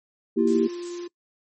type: chord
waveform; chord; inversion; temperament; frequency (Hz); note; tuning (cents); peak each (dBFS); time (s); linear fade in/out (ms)
sine; E diminished; second; equal; 233.1 / 329.6 / 392; Bb3 / E4 / G4; 0 / 0 / 0; -22; 0.36-0.68; 20
type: tone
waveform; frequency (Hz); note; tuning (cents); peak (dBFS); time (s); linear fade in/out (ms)
triangle; 349.2; F4; 0; -29; 0.38-1.08; 10
type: noise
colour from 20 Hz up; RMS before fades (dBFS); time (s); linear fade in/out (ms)
blue; -38; 0.47-1.07; 5
effects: noise-tail reverb RT60 0.1 s tail -23 dB re dry + MP3 32 kbps